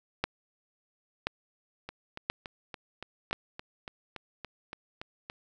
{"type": "two click trains", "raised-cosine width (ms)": 0.3, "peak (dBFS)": [-23, -11], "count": [13, 4], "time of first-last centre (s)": [[1.89, 5.299], [0.24, 3.33]], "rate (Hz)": [3.52, 0.971], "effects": []}